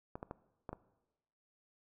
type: clicks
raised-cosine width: 1 ms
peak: -28 dBFS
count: 5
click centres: 0.155 / 0.229 / 0.311 / 0.692 / 0.73 s
effects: noise-tail reverb RT60 1.0 s tail -18 dB re dry